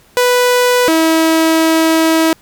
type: tone pair in turn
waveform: sawtooth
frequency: 493.9 / 322.9 Hz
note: B4 / E4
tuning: 0 / -36 cents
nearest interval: perfect fifth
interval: 736 cents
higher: first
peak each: -5 dBFS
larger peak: neither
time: 0.17-0.88 / 0.88-2.33 s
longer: second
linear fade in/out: 0 ms
effects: pink hiss -48 dBFS RMS until 2.41 s